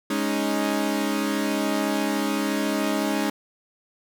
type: chord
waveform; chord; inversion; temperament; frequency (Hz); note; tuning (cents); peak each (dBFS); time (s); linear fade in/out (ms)
sawtooth; Ab suspended fourth; none; equal; 207.7 / 277.2 / 311.1; Ab3 / Db4 / Eb4; 0 / 0 / 0; -23 / -23 / -23; 0.1-3.3; 5
effects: none

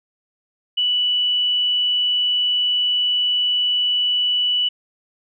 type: tone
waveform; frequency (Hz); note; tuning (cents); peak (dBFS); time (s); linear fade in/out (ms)
sine; 2960; F#7; 0; -16; 0.77-4.69; 10
effects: none

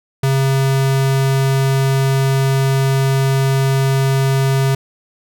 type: tone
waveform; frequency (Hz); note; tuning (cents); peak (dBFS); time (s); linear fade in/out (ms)
square; 135; C#3; -45; -13; 0.23-4.75; 5
effects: none

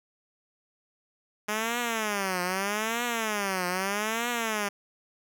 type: tone with vibrato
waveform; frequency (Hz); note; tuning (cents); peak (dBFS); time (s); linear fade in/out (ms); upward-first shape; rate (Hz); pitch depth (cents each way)
5% pulse; 207.7; G#3; 0; -16; 1.48-4.69; 10; triangle; 0.8; 280
effects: none

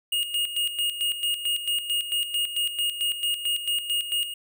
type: tone with tremolo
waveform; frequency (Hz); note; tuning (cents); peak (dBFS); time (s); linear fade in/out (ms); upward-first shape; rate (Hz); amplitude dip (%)
square; 2856; F7; +38; -23; 0.12-4.34; 5; square; 4.5; 65
effects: none

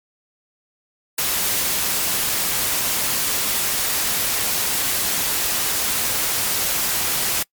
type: noise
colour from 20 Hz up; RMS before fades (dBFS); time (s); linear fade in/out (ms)
white; -21; 1.18-7.43; 5
effects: noise-tail reverb RT60 0.1 s tail -25 dB re dry + MP3 96 kbps

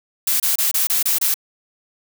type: noise bursts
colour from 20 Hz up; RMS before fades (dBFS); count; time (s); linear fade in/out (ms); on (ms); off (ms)
blue; -18; 7; 0.27-1.342; 5; 130; 27
effects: none

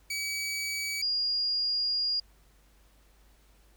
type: tone pair in turn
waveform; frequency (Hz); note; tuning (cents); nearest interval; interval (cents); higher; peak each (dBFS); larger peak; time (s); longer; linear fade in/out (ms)
20% pulse / sine; 2280 / 4841; C#7 / D#8; +48 / -48; octave + minor second; 1304; second; -26; neither; 0.1-1.02 / 1.02-2.2; second; 5
effects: added 50 Hz sine -59 dBFS peak until 3.76 s + pink hiss -65 dBFS RMS until 3.76 s

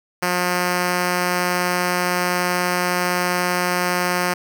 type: tone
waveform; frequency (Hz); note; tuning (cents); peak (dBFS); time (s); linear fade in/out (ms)
5% pulse; 178.8; F3; +41; -7; 0.22-4.34; 10
effects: none

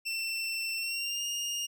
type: tone with pitch glide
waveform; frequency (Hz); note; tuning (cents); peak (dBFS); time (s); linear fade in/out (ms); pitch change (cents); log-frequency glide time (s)
25% pulse; 2688 to 2835; E7 to F7; +33 to +25; -28; 0.05-1.67; 20; +92; 0.76-1.25
effects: none

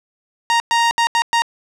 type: tone bursts at uneven times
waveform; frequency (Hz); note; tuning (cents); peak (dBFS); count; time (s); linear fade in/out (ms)
sawtooth; 932.3; A#5; 0; -9; 5; 0.5-0.6 / 0.71-0.91 / 0.98-1.07 / 1.15-1.22 / 1.33-1.42; 0
effects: low-pass 7000 Hz 12 dB/octave

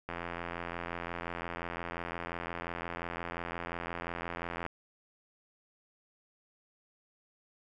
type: click train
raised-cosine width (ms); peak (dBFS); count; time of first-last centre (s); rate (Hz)
0.5; -22; 393; 0.09-4.664; 85.7
effects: none

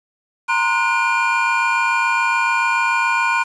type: tone cluster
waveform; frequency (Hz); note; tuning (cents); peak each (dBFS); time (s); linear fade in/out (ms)
triangle; 933 / 1040 / 1457 / 2395; A#5 / C6 / F#6 / D7; +1 / -11 / -27 / +33; -19; 0.48-3.44; 20
effects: resampled to 22050 Hz + 7-bit

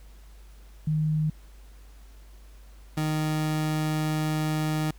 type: tone pair in turn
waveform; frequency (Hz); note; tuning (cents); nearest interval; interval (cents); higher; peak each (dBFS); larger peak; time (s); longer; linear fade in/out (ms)
sine / 30% pulse; 154.6 / 154.6; D#3 / D#3; -11 / -11; unison; 0; neither; -22; neither; 0.87-1.3 / 2.97-4.91; second; 5
effects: added 50 Hz sine -46 dBFS peak until 4.98 s + pink hiss -59 dBFS RMS until 4.98 s

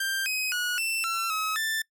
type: tone with pitch steps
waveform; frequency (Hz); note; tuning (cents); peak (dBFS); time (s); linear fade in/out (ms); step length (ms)
sawtooth; 1581 / 2525 / 1457 / 2676 / 1349 / 1280 / 1772; G6 / D#7 / F#6 / E7 / E6 / D#6 / A6; +14 / +25 / -27 / +25 / +40 / +49 / +12; -23; 0-1.82; 5; 260
effects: noise-tail reverb RT60 0.1 s tail -22 dB re dry

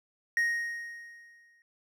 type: tone with exponential decay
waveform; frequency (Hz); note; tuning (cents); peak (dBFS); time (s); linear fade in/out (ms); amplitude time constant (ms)
triangle; 1870; A#6; +5; -21; 0.37-1.62; 1; 270
effects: none

